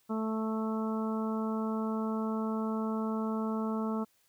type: harmonic tone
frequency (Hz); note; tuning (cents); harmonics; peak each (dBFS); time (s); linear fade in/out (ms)
220; A3; 0; 1 / 2 / 3 / 4 / 5 / 6; -31 / -38 / -43 / -43 / -43 / -43; 0.09-4.05; 20
effects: white hiss -70 dBFS RMS until 4.28 s